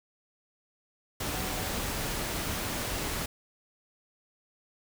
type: tone in noise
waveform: sine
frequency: 745 Hz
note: F#5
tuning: 12 cents sharp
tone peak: -43 dBFS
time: 1.33-1.75 s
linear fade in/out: 5 ms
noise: pink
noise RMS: -33 dBFS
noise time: 1.2-3.26 s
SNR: -13 dB
effects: none